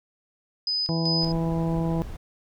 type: tone with tremolo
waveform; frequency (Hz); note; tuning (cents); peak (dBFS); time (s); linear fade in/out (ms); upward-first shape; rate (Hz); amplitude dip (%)
sine; 5000; D#8; +8; -23; 0.67-1.32; 2; square; 2.6; 65
type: harmonic tone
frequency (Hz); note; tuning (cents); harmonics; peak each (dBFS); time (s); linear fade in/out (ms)
164.81; E3; 0; 1 / 2 / 3 / 4 / 5 / 6; -24 / -30 / -34 / -36 / -38 / -40; 0.89-2.02; 0
type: noise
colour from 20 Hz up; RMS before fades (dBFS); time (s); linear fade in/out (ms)
brown; -36; 1.21-2.17; 10
effects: none